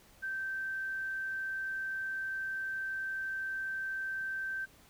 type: tone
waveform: sine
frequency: 1557 Hz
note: G6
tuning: 12 cents flat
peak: -34 dBFS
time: 0.22-4.66 s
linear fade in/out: 20 ms
effects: pink hiss -61 dBFS RMS until 4.89 s